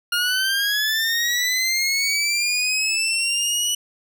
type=linear sweep; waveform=20% pulse; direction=up; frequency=1410 to 2960 Hz; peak=-14 dBFS; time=0.12-3.75 s; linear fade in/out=5 ms; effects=none